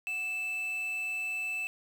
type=tone with quantisation; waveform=triangle; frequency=2637 Hz; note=E7; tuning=in tune; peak=-30 dBFS; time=0.07-1.67 s; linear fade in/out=0 ms; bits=8; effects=none